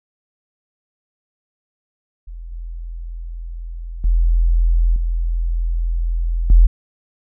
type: tone with level steps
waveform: sine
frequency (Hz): 42.02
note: E1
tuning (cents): +34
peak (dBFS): -29 / -26 / -11 / -16 / -5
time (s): 2.27-6.67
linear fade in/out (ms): 10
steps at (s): 2.52 / 4.04 / 4.96 / 6.5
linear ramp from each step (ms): 2
effects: none